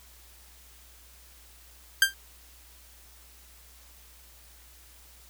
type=tone with exponential decay; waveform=sawtooth; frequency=1584 Hz; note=G6; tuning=18 cents sharp; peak=-10 dBFS; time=2.02-2.14 s; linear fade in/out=2 ms; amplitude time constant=26 ms; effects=added 60 Hz sine -55 dBFS peak until 5.29 s + white hiss -55 dBFS RMS until 5.29 s